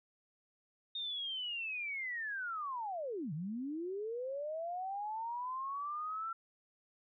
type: linear two-way sweep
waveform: sine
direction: down then up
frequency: 3693 to 141.9 to 1355 Hz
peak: -37 dBFS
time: 0.95-6.33 s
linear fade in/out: 5 ms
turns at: 3.33 s
effects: none